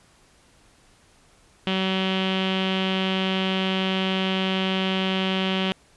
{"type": "tone with low-pass filter", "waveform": "sawtooth", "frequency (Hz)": 189.3, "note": "F#3", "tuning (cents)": 40, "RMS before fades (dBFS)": -24, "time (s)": [1.67, 5.72], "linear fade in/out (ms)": 0, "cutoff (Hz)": 3100, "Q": 5.8, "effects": ["pink hiss -57 dBFS RMS until 5.96 s", "resampled to 24000 Hz"]}